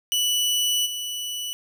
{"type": "tone with level steps", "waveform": "sawtooth", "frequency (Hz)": 2960, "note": "F#7", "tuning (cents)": 0, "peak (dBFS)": [-17, -25], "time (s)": [0.12, 1.53], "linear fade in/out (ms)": 0, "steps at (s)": 0.85, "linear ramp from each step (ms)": 20, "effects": []}